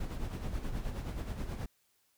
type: noise with tremolo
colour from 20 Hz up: brown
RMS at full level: -35 dBFS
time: 0-1.66 s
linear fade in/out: 5 ms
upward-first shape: sine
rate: 9.4 Hz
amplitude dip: 55%
effects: white hiss -73 dBFS RMS until 2.17 s